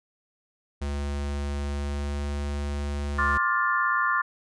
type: tone with pitch glide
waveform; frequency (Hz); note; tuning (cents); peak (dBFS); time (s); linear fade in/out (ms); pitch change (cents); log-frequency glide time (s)
square; 71.4 to 71.9; D2 to D2; -48 to -36; -28; 0.81-3.38; 10; +12; 1.72-2.25
type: chord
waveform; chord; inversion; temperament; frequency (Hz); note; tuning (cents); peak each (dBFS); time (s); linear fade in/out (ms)
sine; D minor seventh; third; just; 1057.2 / 1174.7 / 1409.6 / 1762; C6 / D6 / F6 / A6; +18 / 0 / +16 / +2; -27; 3.18-4.22; 10
effects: resampled to 22050 Hz